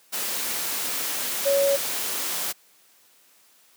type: tone in noise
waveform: sine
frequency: 558 Hz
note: C#5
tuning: 11 cents sharp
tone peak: -18 dBFS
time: 1.45-1.77 s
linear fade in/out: 20 ms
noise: white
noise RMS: -28 dBFS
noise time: 0.12-2.53 s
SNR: +7 dB
effects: white hiss -58 dBFS RMS until 3.76 s + high-pass 200 Hz 12 dB/octave